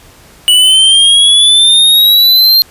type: exponential sweep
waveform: square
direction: up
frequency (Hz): 2938 to 4212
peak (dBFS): -4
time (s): 0.48-2.62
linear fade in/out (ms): 0
effects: pink hiss -40 dBFS RMS until 2.7 s + resampled to 32000 Hz